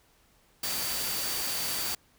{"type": "tone in noise", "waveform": "sine", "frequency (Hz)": 4611, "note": "D8", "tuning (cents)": -33, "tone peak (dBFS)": -37, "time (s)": [0.63, 1.95], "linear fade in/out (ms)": 5, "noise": "white", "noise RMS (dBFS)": -32, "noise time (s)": [0.63, 1.95], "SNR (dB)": -8, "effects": ["pink hiss -64 dBFS RMS until 2.18 s"]}